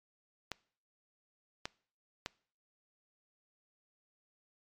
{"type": "clicks", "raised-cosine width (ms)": 0.2, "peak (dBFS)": -19, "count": 3, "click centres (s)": [0.517, 1.655, 2.261], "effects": ["noise-tail reverb RT60 0.5 s tail -23 dB re dry", "MP3 96 kbps"]}